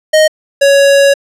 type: tone pair in turn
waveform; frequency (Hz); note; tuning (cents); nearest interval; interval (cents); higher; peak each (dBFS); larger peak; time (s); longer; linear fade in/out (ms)
square; 622.3 / 557.9; D#5 / C#5; 0 / +11; major second; 189; first; -5; neither; 0.13-0.28 / 0.61-1.14; second; 10
effects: low-pass 10000 Hz 12 dB/octave